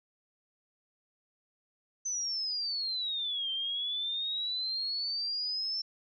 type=exponential two-way sweep; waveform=sine; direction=down then up; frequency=6150 to 3136 to 5370 Hz; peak=-31 dBFS; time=2.05-5.82 s; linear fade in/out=10 ms; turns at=3.51 s; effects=none